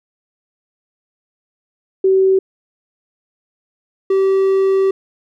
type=tone pair in turn; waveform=sine / triangle; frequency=381.8 / 386 Hz; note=G4 / G4; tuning=-46 / -27 cents; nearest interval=unison; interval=19 cents; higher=second; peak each=-9 dBFS; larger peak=neither; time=2.04-2.39 / 4.1-4.91 s; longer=second; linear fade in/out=5 ms; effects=none